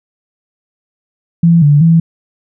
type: tone with pitch steps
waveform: sine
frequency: 168.3 / 145.8 / 165.1 Hz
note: E3 / D3 / E3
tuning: +36 / -12 / +3 cents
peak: -4 dBFS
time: 1.43-2 s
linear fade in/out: 5 ms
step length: 190 ms
effects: none